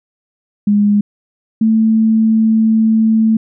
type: tone pair in turn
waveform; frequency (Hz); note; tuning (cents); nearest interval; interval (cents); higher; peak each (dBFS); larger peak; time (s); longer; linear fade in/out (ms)
sine; 205.9 / 221.4; G#3 / A3; -15 / +11; minor second; 126; second; -8; neither; 0.67-1.01 / 1.61-3.37; second; 5
effects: none